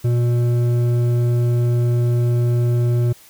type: tone with hard clipping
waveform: sine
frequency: 120.3 Hz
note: B2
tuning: 45 cents flat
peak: -16 dBFS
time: 0.04-3.13 s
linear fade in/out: 10 ms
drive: 8 dB
effects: white hiss -47 dBFS RMS until 3.29 s